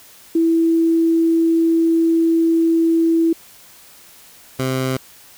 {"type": "tone pair in turn", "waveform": ["sine", "15% pulse"], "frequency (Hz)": [329.6, 130.8], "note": ["E4", "C3"], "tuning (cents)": [0, 0], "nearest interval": "octave + major third", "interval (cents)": 1600, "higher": "first", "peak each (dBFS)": -12, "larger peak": "neither", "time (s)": [[0.35, 3.33], [4.59, 4.97]], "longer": "first", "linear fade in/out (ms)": 5, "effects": ["white hiss -45 dBFS RMS until 5.37 s"]}